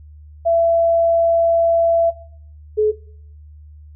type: tone pair in turn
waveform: sine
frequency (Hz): 670 / 427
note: E5 / G#4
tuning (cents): +28 / +48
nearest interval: minor sixth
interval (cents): 780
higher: first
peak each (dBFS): -12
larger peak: neither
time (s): 0.45-2.11 / 2.77-2.92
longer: first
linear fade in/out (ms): 20
effects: noise-tail reverb RT60 0.6 s tail -19 dB re dry + added 75 Hz sine -38 dBFS peak until 3.95 s